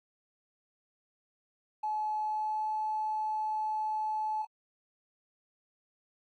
triangle tone with pitch glide, 856 to 862.5 Hz, A5 to A5, -48 to -35 cents, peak -26 dBFS, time 1.83-4.45 s, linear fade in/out 10 ms, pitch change +13 cents, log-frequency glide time 2.18-2.7 s, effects tanh soft clip ceiling -28 dBFS + AAC 48 kbps

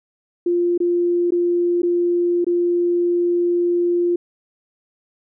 sine tone with dropouts, 348.9 Hz, F4, 2 cents flat, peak -15 dBFS, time 0.46-4.16 s, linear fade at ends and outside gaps 5 ms, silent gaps 0.778-0.802 / 1.307-1.32 / 1.82-1.831 / 2.445-2.466 s, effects none

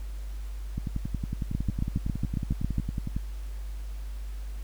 two click trains, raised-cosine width 5 ms, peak -15 / -18 dBFS, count 10 / 27, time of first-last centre 1.55-2.783 / 0.78-3.165 s, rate 7.3 / 10.9 Hz, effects added 50 Hz sine -33 dBFS peak until 4.63 s + pink hiss -54 dBFS RMS until 4.63 s

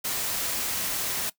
white noise, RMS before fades -29 dBFS, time 0.04-1.3 s, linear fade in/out 10 ms, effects noise-tail reverb RT60 0.1 s tail -19 dB re dry

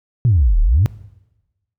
sine exponential two-way sweep, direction down then up, 131.8 to 34.65 to 118.9 Hz, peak -9 dBFS, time 0.25-0.86 s, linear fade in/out 0 ms, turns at 0.61 s, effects noise-tail reverb RT60 1.0 s tail -20 dB re dry + tanh soft clip ceiling -5 dBFS

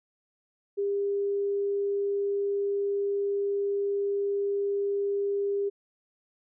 sine tone, 401.4 Hz, G4, 41 cents sharp, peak -25 dBFS, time 0.77-5.7 s, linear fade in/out 20 ms, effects none

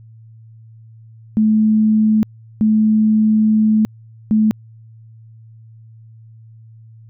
sine tone bursts at uneven times, 216.4 Hz, A3, 29 cents flat, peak -10 dBFS, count 3, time 1.37-2.23 / 2.61-3.85 / 4.31-4.51 s, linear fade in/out 0 ms, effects added 112 Hz sine -39 dBFS peak until 7.09 s

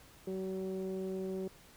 sawtooth tone with low-pass filter, 189.1 Hz, F#3, 38 cents sharp, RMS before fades -38 dBFS, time 0.27-1.48 s, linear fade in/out 5 ms, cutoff 440 Hz, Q 5.1, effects pink hiss -59 dBFS RMS until 1.76 s

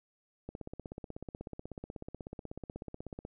click train, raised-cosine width 2 ms, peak -28 dBFS, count 46, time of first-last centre 0.49-3.251 s, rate 16.3 Hz, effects none

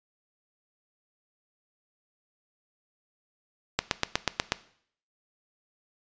click train, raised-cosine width 0.2 ms, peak -5 dBFS, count 7, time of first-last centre 3.79-4.521 s, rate 8.21 Hz, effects noise-tail reverb RT60 0.6 s tail -17 dB re dry + resampled to 16000 Hz

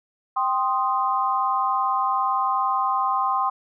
sine chord, C minor, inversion second, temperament equal, 784 / 1046.5 / 1244.5 Hz, G5 / C6 / Eb6, 0 / 0 / 0 cents, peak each -25 / -22 / -26 dBFS, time 0.36-3.5 s, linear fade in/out 10 ms, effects none

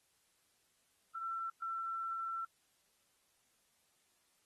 sine tone bursts at uneven times, 1344 Hz, E6, 33 cents sharp, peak -37 dBFS, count 2, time 1.15-1.5 / 1.62-2.45 s, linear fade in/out 5 ms, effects white hiss -75 dBFS RMS until 4.45 s + AAC 32 kbps

